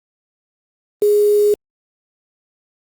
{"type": "tone with quantisation", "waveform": "sine", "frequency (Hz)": 415.3, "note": "G#4", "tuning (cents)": 0, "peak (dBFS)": -10, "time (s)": [1.02, 1.54], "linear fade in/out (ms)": 2, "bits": 5, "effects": ["Opus 32 kbps"]}